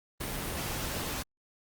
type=noise; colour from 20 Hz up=pink; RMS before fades=-35 dBFS; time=0.2-1.23 s; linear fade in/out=10 ms; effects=Opus 32 kbps